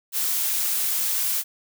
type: noise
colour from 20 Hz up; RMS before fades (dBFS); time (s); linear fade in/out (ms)
blue; -24; 0.12-1.44; 50
effects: none